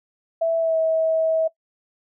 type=tone with pitch glide; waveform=sine; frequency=659.3 to 644.2 Hz; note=E5 to E5; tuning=0 to -40 cents; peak=-17 dBFS; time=0.41-1.48 s; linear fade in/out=10 ms; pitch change=-40 cents; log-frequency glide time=0.59-0.77 s; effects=noise-tail reverb RT60 0.1 s tail -19 dB re dry